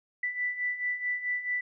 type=beating tone pair; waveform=sine; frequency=1975.5 / 1980.1 Hz; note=B6 / B6; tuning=0 / +4 cents; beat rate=4.6 Hz; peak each=-35 / -30 dBFS; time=0.23-1.61 s; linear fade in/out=5 ms; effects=none